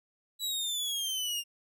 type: exponential sweep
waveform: sawtooth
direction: down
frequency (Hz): 3951 to 2794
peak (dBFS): -28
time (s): 0.39-1.44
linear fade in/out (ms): 50
effects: none